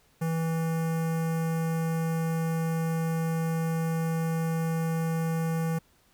square tone with notch filter, 163.4 Hz, E3, 15 cents flat, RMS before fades -28 dBFS, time 0.21-5.79 s, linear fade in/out 10 ms, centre 3800 Hz, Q 0.7, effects pink hiss -64 dBFS RMS until 6.13 s

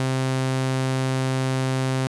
sawtooth tone, 131.3 Hz, C3, 6 cents sharp, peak -17 dBFS, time 0-2.07 s, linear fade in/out 0 ms, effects resampled to 24000 Hz + 8-bit

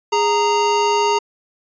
square tone pair together, 413.4 / 928 Hz, G#4 / A#5, -8 / -8 cents, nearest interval octave + major second, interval 1400 cents, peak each -19 / -17 dBFS, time 0.12-1.19 s, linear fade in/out 10 ms, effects resampled to 16000 Hz

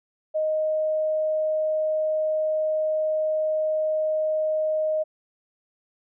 sine tone, 622.3 Hz, D#5, in tune, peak -21 dBFS, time 0.34-5.04 s, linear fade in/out 20 ms, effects none

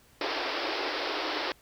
pink band-pass noise, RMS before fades -32 dBFS, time 0.21-1.52 s, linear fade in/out 2 ms, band 290 to 5300 Hz, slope 96 dB/octave, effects pink hiss -60 dBFS RMS until 1.61 s

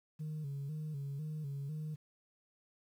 sine tone with vibrato, 146.83 Hz, D3, in tune, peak -36 dBFS, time 0.19-1.96 s, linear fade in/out 20 ms, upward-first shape square, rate 2 Hz, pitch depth 84 cents each way, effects tanh soft clip ceiling -36 dBFS + 11-bit

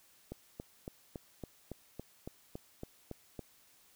click train, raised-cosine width 2 ms, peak -28 dBFS, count 12, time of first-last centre 0.32-3.393 s, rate 3.58 Hz, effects white hiss -65 dBFS RMS until 3.95 s

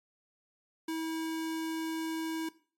square tone, 322.6 Hz, E4, 37 cents flat, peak -33 dBFS, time 0.88-2.49 s, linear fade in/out 5 ms, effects noise-tail reverb RT60 0.4 s tail -18 dB re dry + MP3 64 kbps

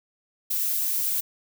violet noise with amplitude modulation, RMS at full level -24 dBFS, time 0.5-1.21 s, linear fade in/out 10 ms, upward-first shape sine, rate 281 Hz, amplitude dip 35%, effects none

